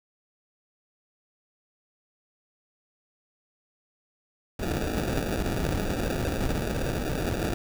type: noise with sample-and-hold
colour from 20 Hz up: pink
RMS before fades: -28 dBFS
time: 4.59-7.54 s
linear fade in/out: 5 ms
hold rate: 1050 Hz
effects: none